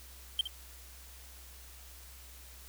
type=tone with echo; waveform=triangle; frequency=3136 Hz; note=G7; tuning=in tune; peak=-24 dBFS; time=0.39-0.41 s; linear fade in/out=2 ms; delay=64 ms; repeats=1; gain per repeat=-10 dB; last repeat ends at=0.474 s; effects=added 63 Hz sine -52 dBFS peak until 2.68 s + white hiss -54 dBFS RMS until 2.68 s